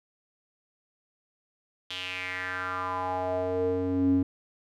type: tone with band-pass filter sweep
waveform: square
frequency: 92 Hz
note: F#2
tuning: 9 cents flat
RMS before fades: -29 dBFS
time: 1.9-4.23 s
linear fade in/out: 5 ms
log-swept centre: 3300 to 240 Hz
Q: 4.5
effects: none